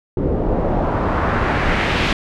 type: noise with low-pass filter sweep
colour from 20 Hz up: pink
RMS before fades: -18 dBFS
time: 0.17-2.13 s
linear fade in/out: 2 ms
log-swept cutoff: 420 to 3300 Hz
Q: 1.4
effects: none